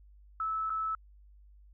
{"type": "tone with dropouts", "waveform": "sine", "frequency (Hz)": 1306, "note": "E6", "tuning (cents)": -17, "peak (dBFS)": -30, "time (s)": [0.4, 0.95], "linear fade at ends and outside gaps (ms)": 2, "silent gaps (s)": [0.697, 0.702], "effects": ["added 50 Hz sine -54 dBFS peak until 1.73 s"]}